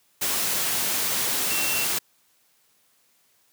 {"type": "tone in noise", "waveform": "sine", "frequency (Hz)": 2712, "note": "E7", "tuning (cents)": 49, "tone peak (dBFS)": -29, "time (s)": [1.5, 1.85], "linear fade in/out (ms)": 10, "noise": "white", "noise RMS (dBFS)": -25, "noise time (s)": [0.21, 1.99], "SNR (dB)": -7, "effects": ["white hiss -64 dBFS RMS until 3.52 s", "high-pass 100 Hz 12 dB/octave"]}